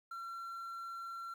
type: tone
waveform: triangle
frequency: 1361 Hz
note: F6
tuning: 45 cents flat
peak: -40 dBFS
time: 0.11-1.34 s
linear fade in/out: 5 ms
effects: 11-bit